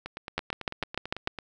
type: two click trains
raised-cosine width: 0.3 ms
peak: -11 / -20 dBFS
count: 7 / 13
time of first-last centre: 0.38-1.274 / 0.06-1.387 s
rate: 6.71 / 9.04 Hz
effects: none

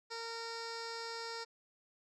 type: tone with low-pass filter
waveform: 15% pulse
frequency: 459.9 Hz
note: A#4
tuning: 23 cents flat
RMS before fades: -43 dBFS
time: 0.1-1.45 s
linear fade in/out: 20 ms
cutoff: 5600 Hz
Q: 4.6
effects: none

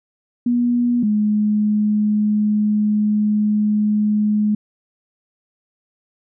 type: tone pair in turn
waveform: sine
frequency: 241.5 / 210.6 Hz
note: B3 / G#3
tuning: -39 / +24 cents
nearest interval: major second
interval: 237 cents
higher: first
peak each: -14 dBFS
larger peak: neither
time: 0.46-1.03 / 1.03-4.55 s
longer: second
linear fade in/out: 5 ms
effects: none

